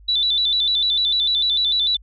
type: tone with vibrato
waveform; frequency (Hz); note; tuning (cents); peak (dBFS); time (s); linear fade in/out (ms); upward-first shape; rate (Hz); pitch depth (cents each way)
sine; 3729; A#7; 0; -16; 0.08-1.97; 10; square; 6.7; 92
effects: added 50 Hz sine -43 dBFS peak until 2.02 s